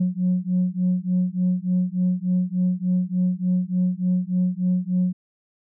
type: beating tone pair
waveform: sine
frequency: 180 / 183.4 Hz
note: F#3 / F#3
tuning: -47 / -15 cents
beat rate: 3.4 Hz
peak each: -21 dBFS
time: 0-5.13 s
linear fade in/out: 10 ms
effects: tanh soft clip ceiling -14 dBFS